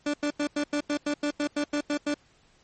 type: tone bursts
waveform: 30% pulse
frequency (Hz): 292.9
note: D4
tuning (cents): -5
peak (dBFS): -22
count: 13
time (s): 0.06-2.142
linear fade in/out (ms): 5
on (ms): 78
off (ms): 89
effects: pink hiss -62 dBFS RMS until 2.63 s + MP3 32 kbps